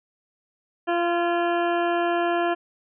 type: harmonic tone with a mistuned harmonic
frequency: 345 Hz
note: F4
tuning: 21 cents flat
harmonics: 1 / 2 / 3 / 4 / 5 / 7 / 8 / 9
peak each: -24 / -24 / -31 / -32 / -32 / -41 / -40 / -41 dBFS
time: 0.87-2.55 s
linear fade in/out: 20 ms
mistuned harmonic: 5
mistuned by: -18 cents
effects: none